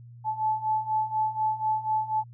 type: beating tone pair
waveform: sine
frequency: 865 / 869.1 Hz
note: A5 / A5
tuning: -30 / -22 cents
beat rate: 4.1 Hz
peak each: -29 / -26 dBFS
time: 0.24-2.24 s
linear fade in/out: 50 ms
effects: added 119 Hz sine -44 dBFS peak until 2.33 s